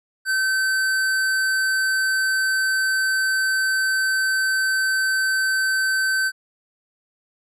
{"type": "tone with hard clipping", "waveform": "sine", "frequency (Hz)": 1540, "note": "G6", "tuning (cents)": -31, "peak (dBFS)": -20, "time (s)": [0.25, 6.32], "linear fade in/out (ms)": 50, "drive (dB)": 16, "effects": ["resampled to 32000 Hz"]}